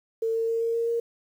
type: tone with pitch steps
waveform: sine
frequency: 451.2 / 454.1 / 457 / 459.9 / 462.8 / 465.8 Hz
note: A4 / A#4 / A#4 / A#4 / A#4 / A#4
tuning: +44 / -45 / -34 / -23 / -13 / -1 cents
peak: -23 dBFS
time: 0.22-1 s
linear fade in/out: 5 ms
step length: 130 ms
effects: 9-bit